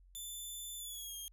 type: tone with pitch glide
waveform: 10% pulse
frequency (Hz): 3520 to 3228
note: A7 to G#7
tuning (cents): 0 to -50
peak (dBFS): -36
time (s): 0.15-1.28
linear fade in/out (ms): 0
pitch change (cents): -150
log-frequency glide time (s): 0.78-1.16
effects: added 45 Hz sine -59 dBFS peak until 1.32 s